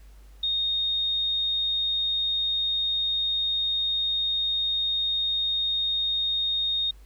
sine tone, 3700 Hz, A#7, 14 cents flat, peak -23 dBFS, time 0.43-6.91 s, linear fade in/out 5 ms, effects added 50 Hz sine -46 dBFS peak until 7.05 s + pink hiss -61 dBFS RMS until 7.05 s

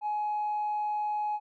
triangle tone with tanh clipping, 841 Hz, G#5, 22 cents sharp, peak -28 dBFS, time 0.01-1.4 s, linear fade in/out 50 ms, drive 5 dB, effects none

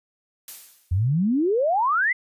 blue noise with exponential decay, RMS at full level -34 dBFS, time 0.48-1.08 s, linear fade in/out 1 ms, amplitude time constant 130 ms
sine exponential sweep, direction up, 83.2 to 2093 Hz, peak -18 dBFS, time 0.91-2.13 s, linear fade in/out 10 ms
effects resampled to 32000 Hz

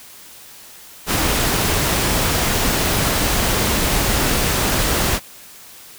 pink noise, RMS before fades -18 dBFS, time 1.06-5.2 s, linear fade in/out 50 ms, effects white hiss -41 dBFS RMS until 5.98 s

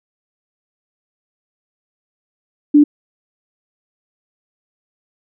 sine tone, 293.7 Hz, D4, in tune, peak -5 dBFS, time 2.74-2.84 s, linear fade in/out 10 ms, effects none

